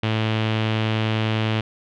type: tone with low-pass filter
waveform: sawtooth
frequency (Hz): 110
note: A2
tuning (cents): 0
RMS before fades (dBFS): -22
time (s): 0.03-1.61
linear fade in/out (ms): 5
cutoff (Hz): 3100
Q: 2.9
effects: none